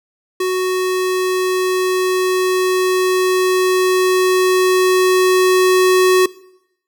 square tone with level ramp, 370 Hz, F#4, in tune, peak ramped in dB -16 to -9 dBFS, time 0.4-6.26 s, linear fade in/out 5 ms, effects noise-tail reverb RT60 0.8 s tail -21 dB re dry

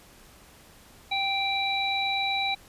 harmonic tone, 784 Hz, G5, in tune, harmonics 1 / 3 / 5, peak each -29 / -29 / -29 dBFS, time 1.11-2.55 s, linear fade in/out 10 ms, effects pink hiss -53 dBFS RMS until 2.68 s + resampled to 32000 Hz

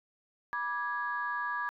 sine chord, G# diminished, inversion first, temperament equal with one note detuned, 974.7 / 1174.7 / 1661.2 Hz, B5 / D6 / G#6, -23 / 0 / 0 cents, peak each -36 / -36 / -34 dBFS, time 0.53-1.69 s, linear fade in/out 0 ms, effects tanh soft clip ceiling -22 dBFS

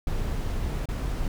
brown noise with dropouts, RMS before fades -28 dBFS, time 0.07-1.28 s, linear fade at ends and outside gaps 2 ms, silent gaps 0.857-0.887 s, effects none

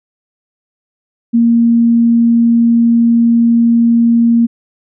sine tone, 233.1 Hz, A#3, in tune, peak -6 dBFS, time 1.33-4.47 s, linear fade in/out 20 ms, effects none

